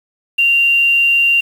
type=tone with quantisation; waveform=sine; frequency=2773 Hz; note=F7; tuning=13 cents flat; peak=-9 dBFS; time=0.38-1.41 s; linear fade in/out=10 ms; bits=6; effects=none